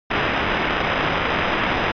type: noise with sample-and-hold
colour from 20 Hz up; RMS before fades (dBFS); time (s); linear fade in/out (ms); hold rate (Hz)
violet; -21; 0.1-1.92; 10; 4410
effects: resampled to 11025 Hz